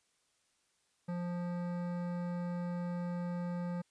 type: tone with hard clipping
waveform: sine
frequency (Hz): 175.5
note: F3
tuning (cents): +9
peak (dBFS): -37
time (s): 1.08-3.82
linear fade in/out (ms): 10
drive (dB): 15
effects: white hiss -75 dBFS RMS until 3.9 s + resampled to 22050 Hz